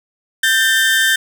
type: tone pair together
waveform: 30% pulse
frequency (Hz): 1568 / 1793.9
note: G6 / A6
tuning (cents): 0 / +33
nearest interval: major second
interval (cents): 233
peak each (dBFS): -12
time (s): 0.43-1.16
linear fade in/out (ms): 5
effects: none